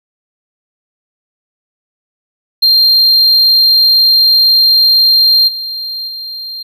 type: tone with level steps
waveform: triangle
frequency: 4186 Hz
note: C8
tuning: in tune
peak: -4 / -17 / -20 dBFS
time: 2.62-6.63 s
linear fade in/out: 10 ms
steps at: 5.47 / 6.07 s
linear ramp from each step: 20 ms
effects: none